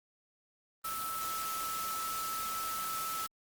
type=tone in noise; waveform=sine; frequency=1311 Hz; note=E6; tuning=10 cents flat; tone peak=-36 dBFS; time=0.84-3.27 s; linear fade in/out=10 ms; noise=white; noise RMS=-40 dBFS; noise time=0.84-3.27 s; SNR=+1 dB; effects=Opus 32 kbps